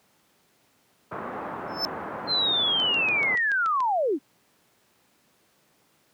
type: low-pass noise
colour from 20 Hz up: white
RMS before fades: -34 dBFS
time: 1.11-3.36 s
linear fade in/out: 10 ms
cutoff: 1300 Hz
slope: 24 dB/octave
type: tone with exponential growth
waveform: triangle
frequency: 5274 Hz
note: E8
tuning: in tune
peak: -19 dBFS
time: 1.68-1.85 s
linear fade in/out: 0 ms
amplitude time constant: 36 ms
type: linear sweep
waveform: sine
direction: down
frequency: 4186 to 244.7 Hz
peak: -21 dBFS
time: 2.27-4.19 s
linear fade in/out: 50 ms
type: click train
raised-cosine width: 0.2 ms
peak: -21 dBFS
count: 8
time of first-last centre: 2.8-3.804 s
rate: 6.97 Hz
effects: pink hiss -64 dBFS RMS until 6.13 s + high-pass 150 Hz 12 dB/octave